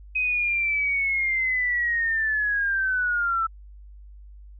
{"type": "linear sweep", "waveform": "sine", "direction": "down", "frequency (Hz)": [2527, 1318.5], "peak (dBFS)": -21, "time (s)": [0.15, 3.47], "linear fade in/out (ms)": 10, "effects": ["added 50 Hz sine -42 dBFS peak until 4.59 s"]}